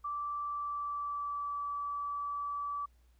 sine tone with pitch glide, 1167 to 1152.9 Hz, D6 to D6, -11 to -32 cents, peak -34 dBFS, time 0.04-2.86 s, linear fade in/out 10 ms, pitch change -21 cents, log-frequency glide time 0.4-1.65 s, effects added 60 Hz sine -62 dBFS peak until 3.19 s + pink hiss -75 dBFS RMS until 3.19 s

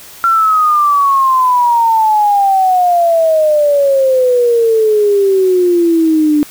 sine exponential sweep, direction down, 1370 to 293.7 Hz, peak -7 dBFS, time 0.24-6.43 s, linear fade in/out 0 ms, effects white hiss -35 dBFS RMS until 6.5 s

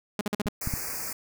sawtooth tone bursts, 207.7 Hz, G#3, in tune, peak -21 dBFS, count 5, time 0.19-0.487 s, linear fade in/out 2 ms, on 21 ms, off 48 ms
clicks, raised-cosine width 5 ms, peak -22 / -17 / -17 dBFS, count 3, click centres 0.46 / 0.674 / 0.738 s
white band-stop noise, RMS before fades -34 dBFS, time 0.61-1.13 s, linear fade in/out 5 ms, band 2500 to 4600 Hz, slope 96 dB/octave
effects none

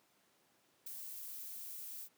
violet noise with ADSR envelope, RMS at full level -44 dBFS, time 0.86-2.09 s, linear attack 7 ms, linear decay 19 ms, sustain -3 dB, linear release 56 ms, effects pink hiss -72 dBFS RMS until 2.17 s + high-pass 200 Hz 12 dB/octave

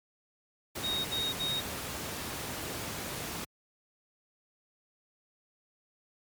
pink noise, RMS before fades -37 dBFS, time 0.75-3.45 s, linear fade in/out 10 ms
sine tone bursts, 3748 Hz, A#7, 9 cents sharp, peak -30 dBFS, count 3, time 0.83-1.61 s, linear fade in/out 20 ms, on 220 ms, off 60 ms
effects high-pass 80 Hz 12 dB/octave + MP3 96 kbps

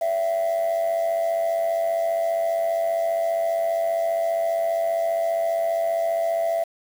sine tone with amplitude modulation, 667 Hz, E5, 20 cents sharp, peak -15 dBFS, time 0.01-6.64 s, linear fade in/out 10 ms, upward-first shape sine, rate 95 Hz, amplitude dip 70%, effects tanh soft clip ceiling -17 dBFS + 7-bit

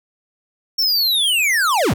square linear sweep, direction down, 5500 to 43.65 Hz, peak -15 dBFS, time 0.78-1.94 s, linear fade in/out 10 ms, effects none

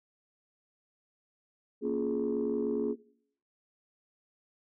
sine chord, Bb minor seventh, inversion none, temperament just, 233.1 / 279.7 / 349.6 / 419.5 Hz, Bb3 / Db4 / F4 / Ab4, 0 / +16 / +2 / +17 cents, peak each -33 / -34 / -35 / -30 dBFS, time 1.81-2.96 s, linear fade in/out 50 ms, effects noise-tail reverb RT60 0.6 s tail -19 dB re dry + tanh soft clip ceiling -22 dBFS

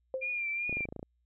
sine tone with exponential decay, 523.3 Hz, C5, in tune, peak -28 dBFS, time 0.14-0.36 s, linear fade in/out 1 ms, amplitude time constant 47 ms
sine tone with vibrato, 2390 Hz, D7, 30 cents sharp, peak -31 dBFS, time 0.21-0.86 s, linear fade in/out 20 ms, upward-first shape triangle, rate 2.6 Hz, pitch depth 52 cents each way
clicks, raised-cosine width 2 ms, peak -27 dBFS, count 10, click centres 0.695 / 0.727 / 0.77 / 0.807 / 0.854 / 0.888 / 0.925 / 0.963 / 0.994 / 1.029 s
effects added 60 Hz sine -70 dBFS peak until 1.25 s

